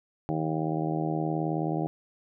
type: harmonic tone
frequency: 79 Hz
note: D#2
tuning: 27 cents sharp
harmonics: 2 / 3 / 4 / 5 / 6 / 7 / 8 / 9 / 10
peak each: -30 / -41 / -31 / -36 / -43 / -39 / -42 / -36 / -38 dBFS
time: 0.29-1.87 s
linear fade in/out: 0 ms
effects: none